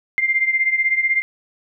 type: beating tone pair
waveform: sine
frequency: 2095 / 2111 Hz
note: C7 / C7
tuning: +2 / +15 cents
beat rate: 16 Hz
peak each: -17 / -21 dBFS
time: 0.18-1.22 s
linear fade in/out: 0 ms
effects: none